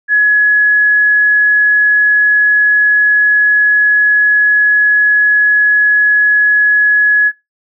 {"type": "tone", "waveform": "sine", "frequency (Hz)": 1688, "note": "G#6", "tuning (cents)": 28, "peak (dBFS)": -6, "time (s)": [0.08, 7.32], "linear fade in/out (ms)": 50, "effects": ["noise-tail reverb RT60 0.2 s tail -22 dB re dry"]}